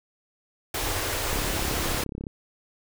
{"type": "band-stop noise", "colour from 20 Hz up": "pink", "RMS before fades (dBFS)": -28, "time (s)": [0.74, 2.04], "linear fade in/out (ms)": 5, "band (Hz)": [120, 280], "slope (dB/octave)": 48}
{"type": "click train", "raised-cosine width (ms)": 3, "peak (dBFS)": -21, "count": 33, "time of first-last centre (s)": [1.33, 2.268], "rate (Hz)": 34.1}
{"effects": []}